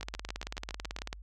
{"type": "two click trains", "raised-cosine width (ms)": 0.2, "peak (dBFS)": [-19, -22], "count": [21, 8], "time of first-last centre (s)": [[0.03, 1.129], [0.01, 0.988]], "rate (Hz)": [18.2, 7.16], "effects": ["added 50 Hz sine -45 dBFS peak until 1.22 s"]}